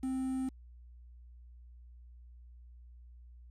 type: tone with quantisation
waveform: triangle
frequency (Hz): 261.6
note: C4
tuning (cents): 0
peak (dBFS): -30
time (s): 0.03-0.49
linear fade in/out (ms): 5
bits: 9
effects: added 60 Hz sine -51 dBFS peak until 3.5 s + resampled to 32000 Hz